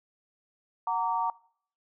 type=chord; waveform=sine; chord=Gb augmented; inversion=none; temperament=just; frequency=740 / 925 / 1156.2 Hz; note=Gb5 / Bb5 / D6; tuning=0 / -14 / -27 cents; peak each=-33 / -28 / -33 dBFS; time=0.87-1.3 s; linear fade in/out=2 ms; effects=noise-tail reverb RT60 0.6 s tail -23 dB re dry